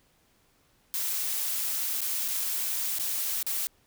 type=noise with dropouts; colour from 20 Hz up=blue; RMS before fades=-30 dBFS; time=0.94-3.67 s; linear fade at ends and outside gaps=0 ms; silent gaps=2.007-2.016 / 2.28-2.284 / 2.985-2.997 / 3.428-3.465 s; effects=pink hiss -66 dBFS RMS until 3.86 s